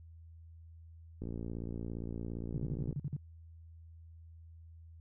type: click train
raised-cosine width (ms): 3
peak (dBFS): -28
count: 99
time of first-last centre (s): 1.22-2.927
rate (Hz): 57.4
type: tone bursts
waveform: sine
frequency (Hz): 142.7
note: D3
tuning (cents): -49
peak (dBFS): -33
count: 8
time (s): 2.54-3.165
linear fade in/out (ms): 2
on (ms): 37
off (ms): 47
effects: added 82 Hz sine -51 dBFS peak until 5 s